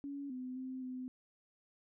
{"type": "tone with pitch steps", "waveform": "sine", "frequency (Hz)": [281.4, 254.4, 259.3, 254.9], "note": ["C#4", "C4", "C4", "C4"], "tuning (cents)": [26, -48, -15, -45], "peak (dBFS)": -40, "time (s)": [0.04, 1.08], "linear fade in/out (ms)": 0, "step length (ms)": 260, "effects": []}